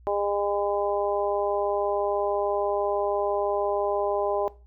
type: harmonic tone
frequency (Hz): 202.9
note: G#3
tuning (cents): -40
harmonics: 2 / 3 / 4 / 5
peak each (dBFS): -28 / -27 / -29 / -33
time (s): 0.07-4.48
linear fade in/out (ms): 0
effects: noise-tail reverb RT60 0.3 s tail -18 dB re dry + added 60 Hz sine -49 dBFS peak until 4.66 s